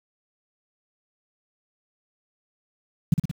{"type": "tone with echo", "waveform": "sine", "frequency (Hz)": 160, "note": "D#3", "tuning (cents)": 49, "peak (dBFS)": -12, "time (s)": [3.12, 3.14], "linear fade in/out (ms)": 5, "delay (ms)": 58, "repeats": 3, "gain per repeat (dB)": -4, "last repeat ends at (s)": 3.314, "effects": ["7-bit"]}